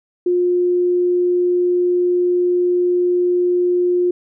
sine tone, 356 Hz, F4, 33 cents sharp, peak -13 dBFS, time 0.26-4.11 s, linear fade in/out 5 ms, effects none

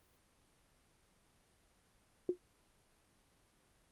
sine tone with exponential decay, 358.4 Hz, F4, 45 cents sharp, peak -26 dBFS, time 2.29-2.38 s, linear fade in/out 2 ms, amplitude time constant 18 ms, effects pink hiss -71 dBFS RMS until 3.91 s + Opus 32 kbps

